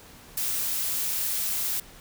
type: noise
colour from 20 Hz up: blue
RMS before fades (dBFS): -28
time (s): 0.37-1.8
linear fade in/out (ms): 5
effects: pink hiss -49 dBFS RMS until 2 s